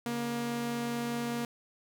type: tone pair together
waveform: sawtooth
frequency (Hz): 140.74 / 236.7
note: C#3 / A#3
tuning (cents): +27 / +27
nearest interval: major sixth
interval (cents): 900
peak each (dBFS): -38 / -28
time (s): 0.06-1.45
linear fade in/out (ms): 2
effects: none